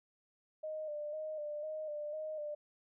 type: tone with vibrato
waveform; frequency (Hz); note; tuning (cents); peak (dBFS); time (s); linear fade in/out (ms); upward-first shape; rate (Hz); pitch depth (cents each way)
sine; 608; D#5; -40; -38; 0.63-2.55; 10; square; 2; 37
effects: none